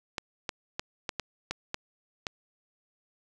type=clicks; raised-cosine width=0.2 ms; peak=-14 dBFS; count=8; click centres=0.182 / 0.492 / 0.795 / 1.092 / 1.197 / 1.51 / 1.744 / 2.268 s; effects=none